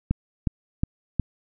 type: click train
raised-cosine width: 5 ms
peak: -9 dBFS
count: 4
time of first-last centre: 0.11-1.197 s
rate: 2.76 Hz
effects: none